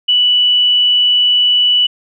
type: tone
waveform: sine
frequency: 2960 Hz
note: F#7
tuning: in tune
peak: -8 dBFS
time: 0.08-1.87 s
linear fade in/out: 10 ms
effects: none